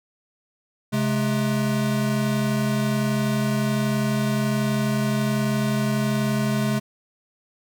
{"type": "tone pair together", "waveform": "square", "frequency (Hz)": [134, 212.7], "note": ["C3", "G#3"], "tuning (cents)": [42, 42], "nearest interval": "minor sixth", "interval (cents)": 800, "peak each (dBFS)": [-25, -23], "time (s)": [0.92, 6.8], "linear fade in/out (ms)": 20, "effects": []}